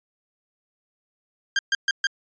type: tone bursts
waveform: sawtooth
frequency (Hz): 1597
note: G6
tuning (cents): +32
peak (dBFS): -15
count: 4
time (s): 1.56-2.07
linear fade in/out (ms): 2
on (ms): 30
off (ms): 130
effects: resampled to 16000 Hz